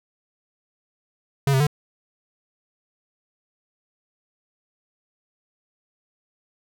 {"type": "tone with pitch steps", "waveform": "square", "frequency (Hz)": [138.8, 133, 147.6], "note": ["C#3", "C3", "D3"], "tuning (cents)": [3, 29, 9], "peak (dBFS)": -17, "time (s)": [1.47, 1.668], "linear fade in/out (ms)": 2, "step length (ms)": 66, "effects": []}